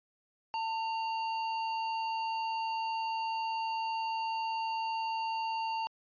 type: tone with sample-and-hold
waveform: sine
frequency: 897 Hz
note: A5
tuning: 33 cents sharp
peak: -31 dBFS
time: 0.54-5.87 s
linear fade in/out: 0 ms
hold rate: 3675 Hz
effects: resampled to 11025 Hz